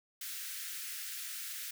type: high-pass noise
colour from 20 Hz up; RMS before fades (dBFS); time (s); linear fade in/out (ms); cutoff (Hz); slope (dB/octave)
white; -42; 0.21-1.71; 5; 1400; 48
effects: none